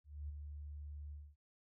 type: tone with ADSR envelope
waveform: sine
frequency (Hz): 73.42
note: D2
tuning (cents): 0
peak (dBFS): -40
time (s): 0.04-1.36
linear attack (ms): 250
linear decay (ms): 17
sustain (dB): -5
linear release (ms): 240
effects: none